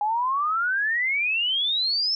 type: exponential sweep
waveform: sine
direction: up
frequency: 818 to 5390 Hz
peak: -21 dBFS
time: 0.01-2.15 s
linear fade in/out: 2 ms
effects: none